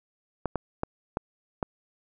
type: clicks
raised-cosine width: 1 ms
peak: -13 dBFS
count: 5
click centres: 0.457 / 0.557 / 0.834 / 1.171 / 1.628 s
effects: none